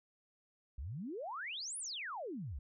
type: exponential two-way sweep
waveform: sine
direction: up then down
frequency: 57.3 to 10560 to 57.3 Hz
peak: -40 dBFS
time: 0.78-2.59 s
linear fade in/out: 5 ms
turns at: 1.78 s
effects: none